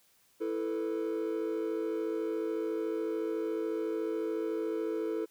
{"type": "chord", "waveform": "triangle", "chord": "E suspended fourth", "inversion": "none", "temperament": "equal", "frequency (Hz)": [329.6, 440, 493.9], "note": ["E4", "A4", "B4"], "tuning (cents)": [0, 0, 0], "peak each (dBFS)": [-32, -31, -37], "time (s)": [0.4, 5.26], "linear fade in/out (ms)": 20, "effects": ["tanh soft clip ceiling -23 dBFS", "white hiss -67 dBFS RMS until 5.3 s"]}